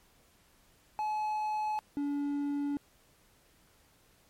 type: tone pair in turn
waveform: triangle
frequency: 854 / 286.3 Hz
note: G#5 / D4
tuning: +48 / -44 cents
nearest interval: octave + perfect fifth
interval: 1892 cents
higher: first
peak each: -28 dBFS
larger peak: neither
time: 0.99-1.79 / 1.97-2.77 s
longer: neither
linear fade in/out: 0 ms
effects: pink hiss -65 dBFS RMS until 4.29 s + MP3 64 kbps